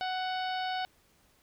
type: harmonic tone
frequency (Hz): 743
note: F#5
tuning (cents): +7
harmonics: 1 / 2 / 3 / 4 / 5 / 6 / 7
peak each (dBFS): -32 / -39 / -45 / -42 / -44 / -46 / -51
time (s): 0.01-0.85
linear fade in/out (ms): 0
effects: pink hiss -66 dBFS RMS until 1.42 s